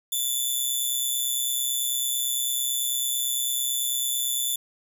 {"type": "tone with amplitude modulation", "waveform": "10% pulse", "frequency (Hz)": 3504, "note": "A7", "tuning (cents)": -8, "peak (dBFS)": -14, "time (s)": [0.12, 4.56], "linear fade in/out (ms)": 5, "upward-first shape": "sine", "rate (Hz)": 129, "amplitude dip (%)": 55, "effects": ["8-bit"]}